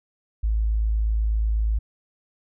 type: tone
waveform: sine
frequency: 54.1 Hz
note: A1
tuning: 29 cents flat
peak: -19 dBFS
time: 0.43-1.79 s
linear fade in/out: 10 ms
effects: none